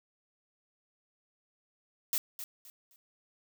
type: noise with echo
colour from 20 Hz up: blue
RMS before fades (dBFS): -30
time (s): 2.13-2.18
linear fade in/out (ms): 0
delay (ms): 260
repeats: 3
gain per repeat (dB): -11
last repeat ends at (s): 2.96
effects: none